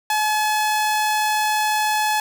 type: tone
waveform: sawtooth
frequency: 854 Hz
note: G#5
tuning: 48 cents sharp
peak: -14 dBFS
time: 0.1-2.2 s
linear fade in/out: 2 ms
effects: none